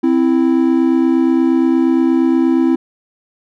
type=tone pair together; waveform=triangle; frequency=261.6 / 330.1 Hz; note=C4 / E4; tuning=0 / +2 cents; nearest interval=major third; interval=402 cents; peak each=-11 dBFS; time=0.03-2.76 s; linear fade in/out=10 ms; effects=none